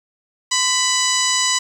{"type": "harmonic tone with a mistuned harmonic", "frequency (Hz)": 992, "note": "B5", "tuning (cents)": 7, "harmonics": [1, 2, 3, 4, 5, 6, 7, 8], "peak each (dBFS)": [-24, -24, -24, -24, -24, -24, -24, -24], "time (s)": [0.51, 1.59], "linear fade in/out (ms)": 10, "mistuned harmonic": 1, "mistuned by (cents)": 63, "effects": ["7-bit"]}